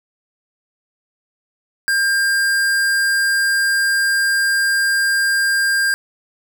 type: tone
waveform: square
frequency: 1600 Hz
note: G6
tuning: 35 cents sharp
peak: -15 dBFS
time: 1.88-5.94 s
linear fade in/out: 0 ms
effects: none